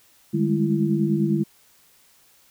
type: tone cluster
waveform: sine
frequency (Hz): 151.6 / 199.8 / 209.8 / 334.7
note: D#3 / G3 / G#3 / E4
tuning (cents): -45 / +33 / +18 / +26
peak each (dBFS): -24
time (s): 0.33-1.44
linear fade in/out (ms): 20
effects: white hiss -57 dBFS RMS until 2.5 s